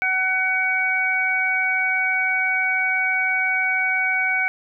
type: harmonic tone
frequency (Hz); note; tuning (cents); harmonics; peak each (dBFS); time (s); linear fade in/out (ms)
751; F#5; +26; 1 / 2 / 3; -28 / -23 / -20; 0.02-4.48; 0
effects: none